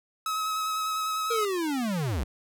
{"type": "tone with vibrato", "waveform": "45% pulse", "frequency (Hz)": 1281, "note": "E6", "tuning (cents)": -50, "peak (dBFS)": -27, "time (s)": [0.26, 1.45], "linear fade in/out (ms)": 2, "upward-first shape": "square", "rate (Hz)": 10, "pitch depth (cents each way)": 11}
{"type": "linear sweep", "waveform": "square", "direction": "down", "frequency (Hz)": [475.6, 51.91], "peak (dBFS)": -27, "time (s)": [1.3, 2.24], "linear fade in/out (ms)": 10}
{"effects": []}